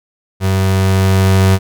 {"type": "tone with level ramp", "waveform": "35% pulse", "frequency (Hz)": 95.4, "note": "G2", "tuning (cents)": -47, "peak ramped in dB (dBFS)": [-10, -5], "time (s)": [0.4, 1.59], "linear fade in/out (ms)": 50, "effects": []}